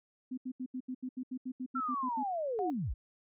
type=tone bursts; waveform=sine; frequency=255.5 Hz; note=C4; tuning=41 cents flat; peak=-35 dBFS; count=14; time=0.31-2.235 s; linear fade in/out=10 ms; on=66 ms; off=77 ms
type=linear sweep; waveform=sine; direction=down; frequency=1368 to 30.87 Hz; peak=-32 dBFS; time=1.75-2.94 s; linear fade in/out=10 ms
type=tone; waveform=sine; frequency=730 Hz; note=F#5; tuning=24 cents flat; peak=-33 dBFS; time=2.59-2.7 s; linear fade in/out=0 ms
effects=none